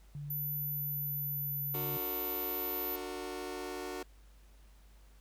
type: tone with pitch glide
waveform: sine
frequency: 144.9 to 140.69 Hz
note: D3 to C#3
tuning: -23 to +26 cents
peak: -39 dBFS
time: 0.15-1.97 s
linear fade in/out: 0 ms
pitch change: -51 cents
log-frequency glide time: 0.58-1.7 s
type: tone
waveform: sine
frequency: 14000 Hz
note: A9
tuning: 10 cents flat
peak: -35 dBFS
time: 0.3-2.96 s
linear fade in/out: 5 ms
type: chord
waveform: sawtooth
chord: D augmented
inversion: none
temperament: just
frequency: 293.7 / 367.1 / 458.9 Hz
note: D4 / F#4 / A#4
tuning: 0 / -14 / -27 cents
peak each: -41 / -37 / -41 dBFS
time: 1.74-4.03 s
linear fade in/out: 5 ms
effects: added 50 Hz sine -56 dBFS peak until 5.2 s + pink hiss -67 dBFS RMS until 5.2 s